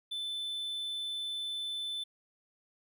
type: tone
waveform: triangle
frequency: 3520 Hz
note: A7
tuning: in tune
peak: -33 dBFS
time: 0.11-2.04 s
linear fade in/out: 10 ms
effects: none